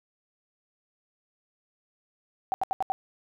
sine tone bursts, 767 Hz, G5, 38 cents flat, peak -23 dBFS, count 5, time 2.52-2.92 s, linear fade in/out 0 ms, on 20 ms, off 75 ms, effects none

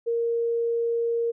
sine tone, 465.9 Hz, A#4, 1 cent flat, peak -22 dBFS, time 0.06-1.32 s, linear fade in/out 20 ms, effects none

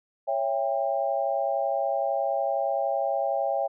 sine chord, C# diminished, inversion none, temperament just, 554.4 / 665.2 / 798.3 Hz, C#5 / E5 / G5, 0 / +16 / +31 cents, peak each -28 dBFS, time 0.27-3.68 s, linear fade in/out 20 ms, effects none

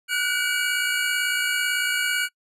square tone cluster, 1456 / 1514 / 2292 / 2889 Hz, F#6 / F#6 / D7 / F#7, -28 / +39 / -43 / -42 cents, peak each -27 / -30 / -28 / -29 dBFS, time 0.08-2.29 s, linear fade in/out 50 ms, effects noise-tail reverb RT60 0.1 s tail -23 dB re dry + resampled to 32000 Hz

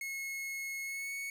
45% pulse tone with pitch glide, 2175 to 2217 Hz, C#7 to C#7, -33 to 0 cents, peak -37 dBFS, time 0.01-1.3 s, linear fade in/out 2 ms, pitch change +33 cents, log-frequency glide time 0.84-1.12 s, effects none

